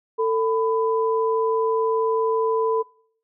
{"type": "tone pair together", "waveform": "sine", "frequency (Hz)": [446.9, 1000], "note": ["A4", "B5"], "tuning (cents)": [27, 21], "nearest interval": "octave + major second", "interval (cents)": 1394, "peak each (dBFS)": [-19, -25], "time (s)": [0.18, 2.83], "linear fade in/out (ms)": 20, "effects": ["noise-tail reverb RT60 0.6 s tail -24 dB re dry"]}